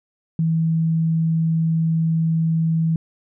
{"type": "tone", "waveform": "sine", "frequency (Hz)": 162.5, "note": "E3", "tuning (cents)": -24, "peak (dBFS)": -16, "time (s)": [0.39, 2.96], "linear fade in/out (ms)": 2, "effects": []}